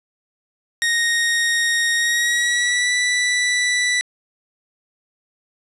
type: tone with pitch glide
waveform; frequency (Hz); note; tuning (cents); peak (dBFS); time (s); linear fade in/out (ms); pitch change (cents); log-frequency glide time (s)
sawtooth; 1864.7 to 1971; A#6 to B6; 0 to -4; -13; 0.82-4.01; 0; +96; 1.95-2.93
effects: resampled to 24000 Hz + 7-bit